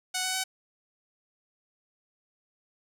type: tone with pitch steps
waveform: 5% pulse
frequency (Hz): 740 / 747.3 / 754.7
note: F#5 / F#5 / F#5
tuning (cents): 0 / +17 / +34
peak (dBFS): -16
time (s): 0.14-0.44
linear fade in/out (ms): 10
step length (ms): 100
effects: none